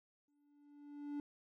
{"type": "tone with exponential growth", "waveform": "triangle", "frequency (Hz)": 290, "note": "D4", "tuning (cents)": -22, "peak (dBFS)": -36, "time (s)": [0.28, 1.2], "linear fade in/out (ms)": 2, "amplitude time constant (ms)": 200, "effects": []}